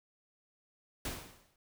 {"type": "noise with exponential decay", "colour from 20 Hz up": "pink", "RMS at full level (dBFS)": -36, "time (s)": [1.05, 1.56], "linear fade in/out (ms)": 2, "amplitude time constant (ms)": 110, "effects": []}